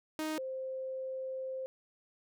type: tone pair in turn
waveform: sawtooth / sine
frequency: 311.6 / 524 Hz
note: D#4 / C5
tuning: +3 / +2 cents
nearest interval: major sixth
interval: 899 cents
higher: second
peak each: -30 / -36 dBFS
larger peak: first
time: 0.19-0.38 / 0.38-1.66 s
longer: second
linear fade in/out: 0 ms
effects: none